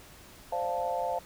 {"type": "chord", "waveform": "sine", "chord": "D minor seventh", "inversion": "third", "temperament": "equal", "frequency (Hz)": [523.3, 587.3, 698.5, 880], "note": ["C5", "D5", "F5", "A5"], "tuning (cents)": [0, 0, 0, 0], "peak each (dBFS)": [-34, -37, -32, -34], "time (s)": [0.52, 1.19], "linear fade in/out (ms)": 5, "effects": ["pink hiss -52 dBFS RMS until 1.25 s"]}